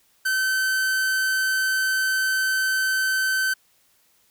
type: tone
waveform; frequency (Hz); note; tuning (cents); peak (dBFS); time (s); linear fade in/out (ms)
45% pulse; 1536; G6; -36; -20; 0.25-3.54; 10
effects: white hiss -62 dBFS RMS until 4.3 s